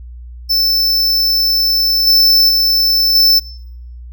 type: tone with level steps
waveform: square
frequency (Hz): 5290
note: E8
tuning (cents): +5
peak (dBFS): -11 / -7 / -10 / -7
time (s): 0.49-3.4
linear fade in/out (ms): 20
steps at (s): 2.07 / 2.49 / 3.15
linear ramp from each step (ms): 2
effects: noise-tail reverb RT60 0.7 s tail -21 dB re dry + added 60 Hz sine -29 dBFS peak until 4.12 s